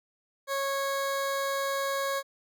20% pulse tone, 550 Hz, C#5, 14 cents flat, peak -23 dBFS, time 0.47-2.23 s, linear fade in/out 50 ms, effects none

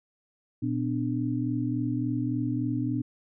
sine tone cluster, 120.2 / 252 / 295.5 Hz, B2 / B3 / D4, -46 / +35 / +11 cents, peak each -30 dBFS, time 0.62-3.02 s, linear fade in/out 10 ms, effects none

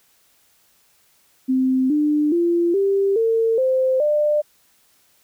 sine tone with pitch steps, 260 / 298.7 / 343.1 / 394.1 / 452.7 / 520 / 597.3 Hz, C4 / D4 / F4 / G4 / A4 / C5 / D5, -11 / +29 / -31 / +9 / +49 / -11 / +29 cents, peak -15 dBFS, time 1.48-4.42 s, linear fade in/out 20 ms, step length 420 ms, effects white hiss -59 dBFS RMS until 5.23 s

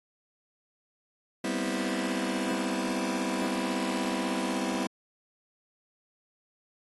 sawtooth chord, C major seventh, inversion second, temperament just, 196.22 / 245.3 / 261.6 / 327 Hz, G3 / B3 / C4 / E4, +2 / -12 / 0 / -14 cents, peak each -30 dBFS, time 1.44-4.87 s, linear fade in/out 5 ms, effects AAC 32 kbps

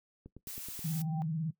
click train, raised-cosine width 3 ms, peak -35 dBFS, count 6, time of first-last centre 0.26-0.792 s, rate 9.39 Hz
blue noise, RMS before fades -43 dBFS, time 0.47-1.02 s, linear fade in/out 2 ms
sine tone with exponential growth, 784 Hz, G5, in tune, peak -37 dBFS, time 0.71-1.22 s, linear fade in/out 0 ms, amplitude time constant 110 ms
sine tone with vibrato, 159.4 Hz, D#3, 42 cents sharp, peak -31 dBFS, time 0.84-1.51 s, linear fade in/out 10 ms, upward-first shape sine, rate 18 Hz, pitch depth 110 cents each way
effects noise-tail reverb RT60 0.1 s tail -17 dB re dry

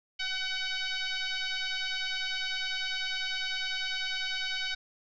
sine tone with frequency modulation, 759 Hz, F#5, 44 cents sharp, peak -30 dBFS, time 0.19-4.75 s, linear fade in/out 10 ms, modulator 754 Hz, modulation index 5.4, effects none

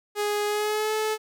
sawtooth tone with pitch glide, 415.3 to 432.9 Hz, G#4 to A4, 0 to -28 cents, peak -20 dBFS, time 0.15-1.18 s, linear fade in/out 50 ms, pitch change +72 cents, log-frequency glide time 0.46-0.93 s, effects none

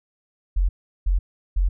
sine tone bursts, 44.64 Hz, F1, 39 cents sharp, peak -16 dBFS, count 3, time 0.56-1.69 s, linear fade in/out 10 ms, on 130 ms, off 370 ms, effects none

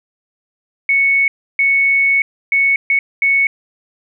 sine tone bursts at uneven times, 2214 Hz, C#7, 3 cents flat, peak -10 dBFS, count 5, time 0.89-1.28 / 1.59-2.22 / 2.52-2.76 / 2.9-2.99 / 3.22-3.47 s, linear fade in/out 2 ms, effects none

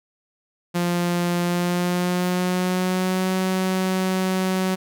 sawtooth tone with pitch glide, 174.61 to 187.14 Hz, F3 to F#3, 0 to +20 cents, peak -16 dBFS, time 0.74-4.76 s, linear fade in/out 20 ms, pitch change +120 cents, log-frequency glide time 1.41-3.34 s, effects none

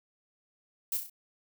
violet noise with echo, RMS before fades -31 dBFS, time 0.92-0.97 s, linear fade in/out 2 ms, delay 32 ms, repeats 4, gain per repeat -5 dB, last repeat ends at 1.098 s, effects none

